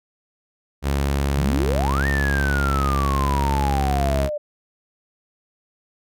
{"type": "tone with vibrato", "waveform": "sawtooth", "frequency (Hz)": 69.3, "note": "C#2", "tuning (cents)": 0, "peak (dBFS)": -15, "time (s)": [0.82, 4.3], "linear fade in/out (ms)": 50, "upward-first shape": "square", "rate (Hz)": 0.83, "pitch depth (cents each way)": 10}
{"type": "exponential two-way sweep", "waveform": "sine", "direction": "up then down", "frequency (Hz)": [138.59, 1853, 583], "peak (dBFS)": -23, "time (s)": [1.37, 4.38], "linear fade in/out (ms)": 10, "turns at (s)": 2.07}
{"effects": []}